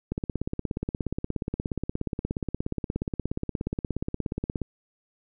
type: click train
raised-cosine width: 3 ms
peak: -15 dBFS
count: 77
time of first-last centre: 0.12-4.617 s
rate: 16.9 Hz
effects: none